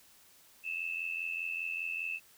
sine tone pair together, 2597 / 2682 Hz, E7 / E7, -26 / +29 cents, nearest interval minor second, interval 55 cents, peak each -36 / -38 dBFS, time 0.63-2.2 s, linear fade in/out 50 ms, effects white hiss -61 dBFS RMS until 2.37 s

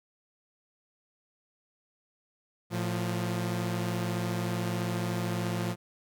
sawtooth tone pair together, 112.6 / 175.86 Hz, A2 / F3, +40 / +12 cents, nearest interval minor sixth, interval 772 cents, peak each -28 dBFS, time 2.7-5.76 s, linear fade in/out 50 ms, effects none

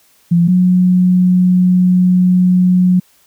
sine tone pair in turn, 171.5 / 181.7 Hz, F3 / F#3, -31 / -31 cents, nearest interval minor second, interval 100 cents, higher second, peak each -7 dBFS, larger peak neither, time 0.31-0.48 / 0.48-3 s, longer second, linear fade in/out 10 ms, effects white hiss -52 dBFS RMS until 3.26 s

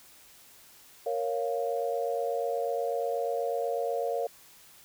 sine chord, Bb minor, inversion none, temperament equal, 466.2 / 554.4 / 698.5 Hz, Bb4 / Db5 / F5, 0 / 0 / 0 cents, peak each -31 / -32 / -33 dBFS, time 1.06-4.27 s, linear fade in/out 5 ms, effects white hiss -55 dBFS RMS until 4.84 s

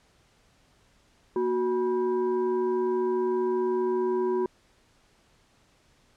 sine tone with frequency modulation, 368.8 Hz, F#4, 6 cents flat, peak -23 dBFS, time 1.36-4.46 s, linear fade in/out 2 ms, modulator 605 Hz, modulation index 0.6, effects pink hiss -63 dBFS RMS until 6.16 s + low-pass 8000 Hz 12 dB/octave

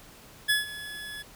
25% pulse tone with ADSR envelope, 1702 Hz, G#6, 42 cents sharp, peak -16 dBFS, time 0.48-1.23 s, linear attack 20 ms, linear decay 150 ms, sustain -17 dB, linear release 17 ms, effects pink hiss -51 dBFS RMS until 1.35 s

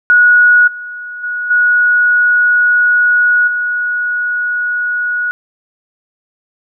sine tone with level steps, 1458 Hz, F#6, 26 cents flat, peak -4 / -23 / -16 / -7 / -13 dBFS, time 0.1-5.31 s, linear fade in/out 0 ms, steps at 0.67 / 1.23 / 1.5 / 3.47 s, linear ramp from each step 10 ms, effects none

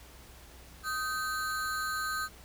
square ring-modulated tone, 1396.9 Hz, F6, in tune, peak -29 dBFS, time 0.83-2.29 s, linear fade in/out 50 ms, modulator 147 Hz, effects added 61 Hz sine -53 dBFS peak until 2.44 s + pink hiss -54 dBFS RMS until 2.44 s

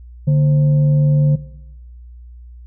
sine tone with frequency modulation, 146.83 Hz, D3, in tune, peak -10 dBFS, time 0.27-1.36 s, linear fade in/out 10 ms, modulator 379 Hz, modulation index 0.24, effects noise-tail reverb RT60 1.0 s tail -19 dB re dry + added 60 Hz sine -35 dBFS peak until 2.66 s

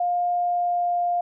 sine tone with pitch glide, 707 to 702.5 Hz, F5 to F5, +21 to +10 cents, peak -20 dBFS, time 0-1.21 s, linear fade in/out 5 ms, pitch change -11 cents, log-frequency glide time 0.28-0.97 s, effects none

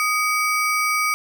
square ring-modulated tone, 1760 Hz, A6, in tune, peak -16 dBFS, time 0-1.14 s, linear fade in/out 0 ms, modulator 516 Hz, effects 9-bit

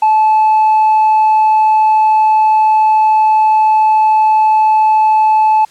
triangle tone with tanh clipping, 867 Hz, A5, 26 cents flat, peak -7 dBFS, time 0.02-5.65 s, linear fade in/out 5 ms, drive 6 dB, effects white hiss -45 dBFS RMS until 5.7 s + low-pass 8000 Hz 12 dB/octave

